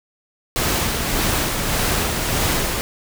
pink noise with tremolo, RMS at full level -19 dBFS, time 0.56-2.81 s, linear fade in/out 0 ms, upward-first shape sine, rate 1.7 Hz, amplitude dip 35%, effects none

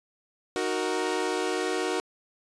sawtooth chord, D# minor, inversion none, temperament equal, 311.1 / 370 / 466.2 Hz, D#4 / F#4 / A#4, 0 / 0 / 0 cents, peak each -29 / -25 / -27 dBFS, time 0.56-2 s, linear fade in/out 0 ms, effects resampled to 22050 Hz

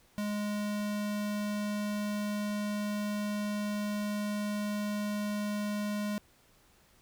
square tone, 207.7 Hz, G#3, in tune, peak -32 dBFS, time 0.18-6.18 s, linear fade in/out 0 ms, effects pink hiss -64 dBFS RMS until 7.01 s

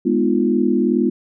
sine chord, F half-diminished seventh, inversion first, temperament equal with one note detuned, 207.7 / 246.9 / 306.7 / 349.2 Hz, Ab3 / Cb4 / Eb4 / F4, 0 / 0 / -25 / 0 cents, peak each -20 / -18 / -22 / -19 dBFS, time 0.05-1.1 s, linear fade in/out 10 ms, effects none

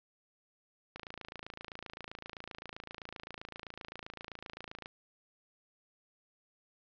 click train, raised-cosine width 0.3 ms, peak -27 dBFS, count 109, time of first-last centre 0.96-4.859 s, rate 27.7 Hz, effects resampled to 16000 Hz + 10-bit

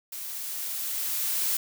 blue noise with level ramp, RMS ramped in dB -37 to -26 dBFS, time 0.12-1.57 s, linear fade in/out 5 ms, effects none

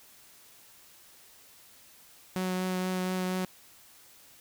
sawtooth tone with vibrato, 184.5 Hz, F#3, 5 cents flat, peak -25 dBFS, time 2.36-3.45 s, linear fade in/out 0 ms, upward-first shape triangle, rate 4.2 Hz, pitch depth 12 cents each way, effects white hiss -56 dBFS RMS until 4.4 s

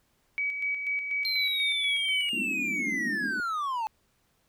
sine tone with tremolo, 2274 Hz, C#7, 44 cents sharp, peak -26 dBFS, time 0.38-2.29 s, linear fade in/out 0 ms, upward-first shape square, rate 4.1 Hz, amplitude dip 45%
triangle linear sweep, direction down, 4186 to 852 Hz, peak -26 dBFS, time 1.25-3.87 s, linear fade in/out 0 ms
pink band-pass noise, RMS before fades -36 dBFS, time 2.33-3.4 s, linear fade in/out 0 ms, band 200 to 320 Hz, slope 48 dB/octave
effects pink hiss -70 dBFS RMS until 4.48 s

